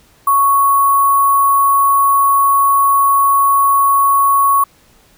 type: tone with sample-and-hold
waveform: sine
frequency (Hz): 1108.7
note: C#6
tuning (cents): 0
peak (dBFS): -8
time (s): 0.27-4.64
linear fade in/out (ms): 5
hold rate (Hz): 11025
effects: pink hiss -50 dBFS RMS until 5.17 s